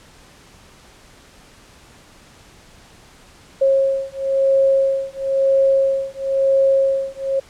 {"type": "beating tone pair", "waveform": "sine", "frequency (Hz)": [541, 541.99], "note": ["C#5", "C#5"], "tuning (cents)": [-42, -39], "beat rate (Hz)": 0.99, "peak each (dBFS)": -17, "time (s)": [3.61, 7.4], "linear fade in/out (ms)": 10, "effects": ["pink hiss -47 dBFS RMS until 7.49 s", "low-pass 9000 Hz 12 dB/octave"]}